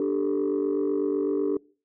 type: chord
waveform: sine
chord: D suspended fourth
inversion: none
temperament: equal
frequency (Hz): 293.7 / 392 / 440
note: D4 / G4 / A4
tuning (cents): 0 / 0 / 0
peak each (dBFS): -25 / -25 / -27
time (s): 0-1.57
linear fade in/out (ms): 2
effects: noise-tail reverb RT60 0.4 s tail -23 dB re dry + tanh soft clip ceiling -18 dBFS